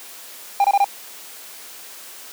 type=tone bursts; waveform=triangle; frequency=801 Hz; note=G5; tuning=37 cents sharp; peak=-10 dBFS; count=4; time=0.6-0.844 s; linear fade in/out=2 ms; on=43 ms; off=24 ms; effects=white hiss -39 dBFS RMS until 2.32 s + high-pass 300 Hz 12 dB/octave